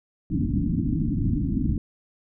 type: low-pass noise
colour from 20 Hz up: white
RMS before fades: -24 dBFS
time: 0.3-1.78 s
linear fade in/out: 2 ms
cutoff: 310 Hz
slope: 96 dB/octave
effects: none